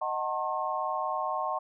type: chord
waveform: sine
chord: D# diminished seventh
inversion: none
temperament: just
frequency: 622.3 / 746.7 / 896 / 1075.3 Hz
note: D#5 / F#5 / A5 / C6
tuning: 0 / +16 / +31 / +47 cents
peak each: -35 / -34 / -35 / -32 dBFS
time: 0.01-1.59 s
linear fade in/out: 10 ms
effects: none